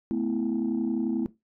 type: chord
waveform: sine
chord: A suspended second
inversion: none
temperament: equal with one note detuned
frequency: 220 / 251.3 / 329.6 Hz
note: A3 / B3 / E4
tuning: 0 / +30 / 0 cents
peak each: -28 dBFS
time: 0.11-1.26 s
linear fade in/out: 0 ms
effects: noise-tail reverb RT60 0.2 s tail -18 dB re dry + tanh soft clip ceiling -19 dBFS